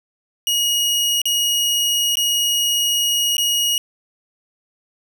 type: tone with dropouts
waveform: sawtooth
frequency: 2887 Hz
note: F#7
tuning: 43 cents flat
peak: -13 dBFS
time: 0.47-3.78 s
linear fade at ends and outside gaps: 1 ms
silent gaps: 1.217-1.255 / 2.155-2.17 / 3.368-3.381 s
effects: none